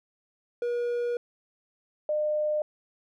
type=tone pair in turn; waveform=triangle / sine; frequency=480 / 604.8 Hz; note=B4 / D#5; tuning=-49 / -49 cents; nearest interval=major third; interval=400 cents; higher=second; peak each=-24 dBFS; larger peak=neither; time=0.62-1.17 / 2.09-2.62 s; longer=first; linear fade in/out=2 ms; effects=none